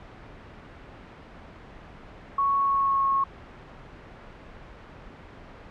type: tone with pitch glide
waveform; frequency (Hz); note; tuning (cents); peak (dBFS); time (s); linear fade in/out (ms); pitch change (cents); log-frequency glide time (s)
sine; 1108.7 to 1093.4; C#6 to C#6; 0 to -24; -20; 2.38-3.24; 5; -24; 2.58-3.05
effects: pink hiss -45 dBFS RMS until 5.7 s + low-pass 2000 Hz 12 dB/octave